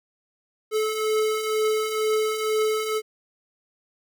square beating tone pair, 431.4 / 433.5 Hz, A4 / A4, -34 / -26 cents, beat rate 2.1 Hz, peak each -30 / -23 dBFS, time 0.71-3.02 s, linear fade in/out 50 ms, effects none

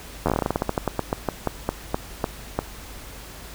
slowing click train, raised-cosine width 1 ms, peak -7 dBFS, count 24, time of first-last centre 0.26-2.59 s, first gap 11 ms, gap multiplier 1.17, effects added 51 Hz sine -42 dBFS peak until 3.54 s + pink hiss -41 dBFS RMS until 3.54 s

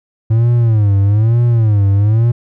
triangle tone with vibrato, 108.8 Hz, A2, 19 cents flat, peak -6 dBFS, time 0.3-2.32 s, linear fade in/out 10 ms, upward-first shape sine, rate 1.1 Hz, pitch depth 170 cents each way, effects none

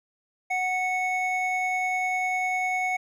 triangle tone pair together, 740 / 2210 Hz, F#5 / C#7, 0 / -6 cents, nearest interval octave + perfect fifth, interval 1894 cents, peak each -25 dBFS, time 0.5-2.97 s, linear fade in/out 10 ms, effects none

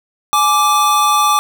square tone pair together, 841.7 / 1174.7 Hz, G#5 / D6, +23 / 0 cents, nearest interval tritone, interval 577 cents, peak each -17 / -12 dBFS, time 0.33-1.39 s, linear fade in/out 0 ms, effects none

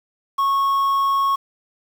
triangle tone with quantisation, 1100 Hz, C#6, 14 cents flat, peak -14 dBFS, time 0.38-1.36 s, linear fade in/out 10 ms, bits 7, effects none

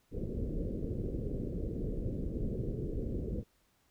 pink low-pass noise, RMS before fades -36 dBFS, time 0.11-3.44 s, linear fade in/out 50 ms, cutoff 500 Hz, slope 48 dB/octave, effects pink hiss -72 dBFS RMS until 3.9 s

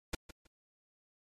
pink noise with echo, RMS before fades -34 dBFS, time 0.13-0.15 s, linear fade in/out 5 ms, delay 160 ms, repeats 2, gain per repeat -14 dB, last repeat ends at 0.47 s, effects low-pass 9000 Hz 12 dB/octave + MP3 64 kbps

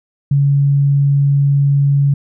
sine tone, 140.8 Hz, C#3, 27 cents sharp, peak -9 dBFS, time 0.31-2.14 s, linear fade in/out 5 ms, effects none

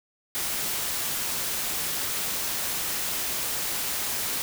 white noise, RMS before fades -29 dBFS, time 0.35-4.42 s, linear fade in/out 0 ms, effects none

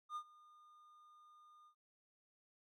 triangle tone with ADSR envelope, 1216 Hz, D#6, 40 cents flat, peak -38 dBFS, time 0.09-1.75 s, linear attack 70 ms, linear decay 71 ms, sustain -22 dB, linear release 84 ms, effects none

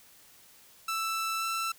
sawtooth tone with pitch glide, 1324 to 1334 Hz, E6 to E6, +7 to +20 cents, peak -26 dBFS, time 0.88-1.72 s, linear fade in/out 5 ms, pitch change +13 cents, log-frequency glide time 1.39-1.44 s, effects white hiss -57 dBFS RMS until 1.78 s

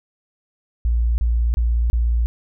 sine tone bursts, 58.27 Hz, A#1, in tune, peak -15 dBFS, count 4, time 0.85-2.26 s, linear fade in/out 0 ms, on 330 ms, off 30 ms, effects none

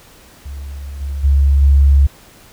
sine tone with level steps, 69.6 Hz, C#2, 8 cents sharp, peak -25 / -19 / -8 / -6 dBFS, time 0.45-2.07 s, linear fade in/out 10 ms, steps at 1 / 1.23 / 1.61 s, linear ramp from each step 20 ms, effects pink hiss -44 dBFS RMS until 2.52 s

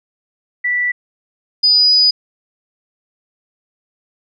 sine tone pair in turn, 1965 / 4951 Hz, B6 / D#8, -9 / -9 cents, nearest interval octave + major third, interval 1600 cents, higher second, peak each -14 / -8 dBFS, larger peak second, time 0.64-0.92 / 1.63-2.11 s, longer second, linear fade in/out 10 ms, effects none

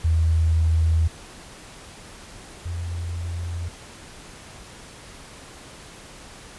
sine tone pair in turn, 81.1 / 85.92 Hz, E2 / F2, -28 / -28 cents, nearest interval minor second, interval 100 cents, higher second, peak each -16 / -26 dBFS, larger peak first, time 0.04-1.08 / 2.65-3.69 s, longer neither, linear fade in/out 10 ms, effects pink hiss -43 dBFS RMS until 6.58 s + resampled to 24000 Hz

